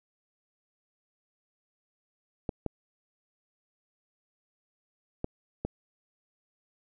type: clicks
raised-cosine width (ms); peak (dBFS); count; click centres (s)
2; -17; 4; 2.492 / 2.663 / 5.244 / 5.65
effects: none